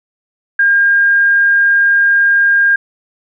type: tone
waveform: sine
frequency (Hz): 1611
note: G6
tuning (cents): +47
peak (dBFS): -7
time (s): 0.59-2.76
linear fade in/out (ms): 5
effects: none